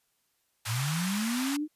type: band-pass noise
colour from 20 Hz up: pink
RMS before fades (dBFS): -36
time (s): 0.65-1.57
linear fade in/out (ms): 10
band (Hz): 910 to 13000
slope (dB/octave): 24
type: linear sweep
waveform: sine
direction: up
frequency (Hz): 102.9 to 311.1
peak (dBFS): -28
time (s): 0.66-1.68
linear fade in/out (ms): 50
effects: white hiss -74 dBFS RMS until 1.75 s + resampled to 32000 Hz